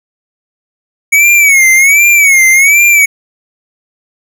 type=tone with vibrato; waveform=square; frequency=2228 Hz; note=C#7; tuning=8 cents sharp; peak=-4 dBFS; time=1.12-3.06 s; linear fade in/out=10 ms; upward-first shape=sine; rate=1.3 Hz; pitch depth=120 cents each way; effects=none